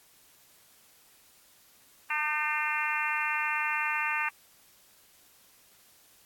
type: harmonic tone with a mistuned harmonic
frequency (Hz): 301.3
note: D4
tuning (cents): +44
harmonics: 3 / 4 / 5 / 6 / 7 / 8 / 9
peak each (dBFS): -35 / -35 / -35 / -35 / -35 / -35 / -35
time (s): 2.1-4.29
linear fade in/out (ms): 5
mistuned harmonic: 5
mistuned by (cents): +32
effects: white hiss -60 dBFS RMS until 6.25 s + AAC 64 kbps